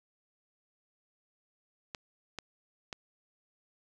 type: clicks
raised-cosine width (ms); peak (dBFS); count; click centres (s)
0.2; -21; 3; 1.948 / 2.387 / 2.928
effects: none